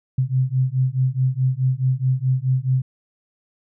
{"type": "beating tone pair", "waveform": "sine", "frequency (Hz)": [127.6, 132.3], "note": ["C3", "C3"], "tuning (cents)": [-43, 20], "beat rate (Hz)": 4.7, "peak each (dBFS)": -20, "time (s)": [0.18, 2.82], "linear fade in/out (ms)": 5, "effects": []}